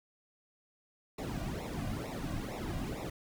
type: noise with flanger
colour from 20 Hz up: brown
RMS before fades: -38 dBFS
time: 1.18-3.1 s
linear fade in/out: 5 ms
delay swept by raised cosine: 0.63 to 2.33 ms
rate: 2.2 Hz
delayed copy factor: -0.95
effects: none